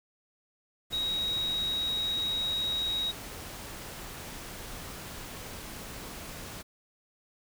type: tone in noise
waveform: sine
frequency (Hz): 3804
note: A#7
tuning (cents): +34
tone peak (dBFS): -28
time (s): 0.92-3.12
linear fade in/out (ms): 20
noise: pink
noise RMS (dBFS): -42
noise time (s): 0.9-6.63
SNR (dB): +11
effects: none